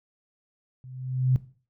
sine tone with level ramp, 128.8 Hz, C3, 27 cents flat, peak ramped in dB -42 to -16 dBFS, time 0.84-1.36 s, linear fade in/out 0 ms, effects noise-tail reverb RT60 0.4 s tail -17 dB re dry

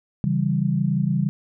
sine chord, C# diminished, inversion none, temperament equal, 138.59 / 164.81 / 196 Hz, C#3 / E3 / G3, 0 / 0 / 0 cents, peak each -23 dBFS, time 0.24-1.29 s, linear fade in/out 0 ms, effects none

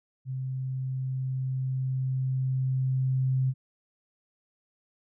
sine tone with level ramp, 130.81 Hz, C3, in tune, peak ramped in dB -30 to -22 dBFS, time 0.25-3.54 s, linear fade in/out 50 ms, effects none

